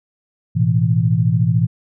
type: chord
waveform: sine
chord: A suspended second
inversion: none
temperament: just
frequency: 110 / 123.75 / 165 Hz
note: A2 / B2 / E3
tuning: 0 / +4 / +2 cents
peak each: -17 dBFS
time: 0.55-1.67 s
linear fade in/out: 20 ms
effects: none